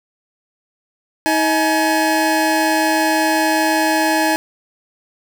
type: tone pair together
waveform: 25% pulse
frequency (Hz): 317.1 / 846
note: D#4 / G#5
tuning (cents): +33 / +32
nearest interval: octave + perfect fourth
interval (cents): 1699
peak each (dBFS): -13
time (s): 1.26-4.36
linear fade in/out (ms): 0
effects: none